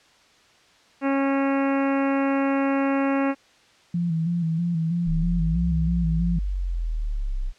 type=harmonic tone; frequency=274.2 Hz; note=C#4; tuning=19 cents flat; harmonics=1 / 2 / 3 / 4 / 5 / 6 / 7 / 8 / 9 / 10; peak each=-21 / -27 / -31 / -33 / -35 / -37 / -38 / -39 / -40 / -41 dBFS; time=1.01-3.35 s; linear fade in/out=50 ms
type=tone with vibrato; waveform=sine; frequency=167.4 Hz; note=E3; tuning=27 cents sharp; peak=-21 dBFS; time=3.94-6.39 s; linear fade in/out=5 ms; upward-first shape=square; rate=3.1 Hz; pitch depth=52 cents each way
type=exponential two-way sweep; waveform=sine; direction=up then down; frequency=30.87 to 67.1 to 30.87 Hz; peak=-23 dBFS; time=5.05-7.53 s; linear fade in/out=50 ms; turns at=5.68 s
effects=white hiss -56 dBFS RMS until 7.58 s + low-pass 5000 Hz 12 dB/octave